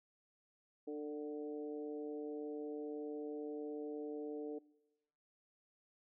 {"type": "harmonic tone with a mistuned harmonic", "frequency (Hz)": 149.1, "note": "D3", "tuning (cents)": 27, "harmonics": [2, 3, 4, 5], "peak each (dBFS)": [-44, -43, -54, -58], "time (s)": [0.87, 4.59], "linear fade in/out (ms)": 10, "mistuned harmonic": 4, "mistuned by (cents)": -17, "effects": ["noise-tail reverb RT60 1.0 s tail -24 dB re dry"]}